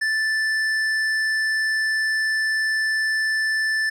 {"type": "tone with hard clipping", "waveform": "triangle", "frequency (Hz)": 1759, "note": "A6", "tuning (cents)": -1, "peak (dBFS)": -21, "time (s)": [0.01, 3.9], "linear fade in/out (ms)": 10, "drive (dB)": 12, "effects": []}